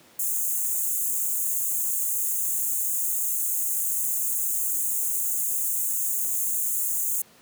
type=high-pass noise; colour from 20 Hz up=white; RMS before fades=-26 dBFS; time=0.19-7.22 s; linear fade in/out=5 ms; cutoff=6500 Hz; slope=96 dB/octave; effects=pink hiss -54 dBFS RMS until 7.41 s + high-pass 150 Hz 12 dB/octave